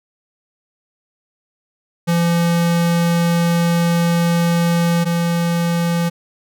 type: tone pair in turn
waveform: square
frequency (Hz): 170.3 / 170.3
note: F3 / F3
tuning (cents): -43 / -43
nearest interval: unison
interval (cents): 0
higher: neither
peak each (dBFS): -14 / -16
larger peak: first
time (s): 2.07-5.05 / 5.05-6.1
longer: first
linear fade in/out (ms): 20
effects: none